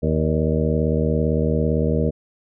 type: harmonic tone with a mistuned harmonic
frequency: 77.78 Hz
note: D#2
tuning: in tune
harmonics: 1 / 2 / 3 / 4 / 5 / 6 / 7 / 8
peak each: -23 / -22 / -24 / -30 / -29 / -24 / -30 / -31 dBFS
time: 0.02-2.11 s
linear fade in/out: 20 ms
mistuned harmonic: 7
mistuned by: +70 cents
effects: none